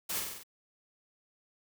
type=noise with echo; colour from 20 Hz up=white; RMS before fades=-35 dBFS; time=0.09-0.2 s; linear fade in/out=10 ms; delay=47 ms; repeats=5; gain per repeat=-3 dB; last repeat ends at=0.435 s; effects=none